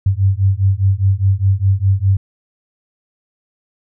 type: beating tone pair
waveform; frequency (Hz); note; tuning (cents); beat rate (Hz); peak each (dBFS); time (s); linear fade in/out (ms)
sine; 94.8 / 99.7; F#2 / G2; +43 / +30; 4.9; -14; 0.06-2.17; 5
effects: none